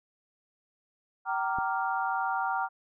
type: chord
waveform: sine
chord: G minor seventh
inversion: none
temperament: equal with one note detuned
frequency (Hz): 769.2 / 932.3 / 1174.7 / 1396.9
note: G5 / Bb5 / D6 / F6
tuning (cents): -33 / 0 / 0 / 0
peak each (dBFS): -31 / -32 / -36 / -33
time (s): 1.25-2.69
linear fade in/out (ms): 50
type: click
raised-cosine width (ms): 3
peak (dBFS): -27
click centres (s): 1.586
effects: none